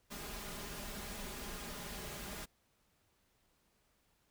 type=noise with comb filter; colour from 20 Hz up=pink; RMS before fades=-45 dBFS; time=0.1-2.46 s; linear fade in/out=20 ms; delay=4.9 ms; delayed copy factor=+0.55; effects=pink hiss -75 dBFS RMS until 4.3 s